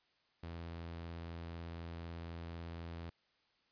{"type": "tone with vibrato", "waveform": "sawtooth", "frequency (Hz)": 84, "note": "E2", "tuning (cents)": 33, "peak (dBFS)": -40, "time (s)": [0.43, 3.1], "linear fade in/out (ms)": 5, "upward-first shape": "sine", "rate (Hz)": 18, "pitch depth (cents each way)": 18, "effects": ["white hiss -75 dBFS RMS until 3.71 s", "resampled to 11025 Hz"]}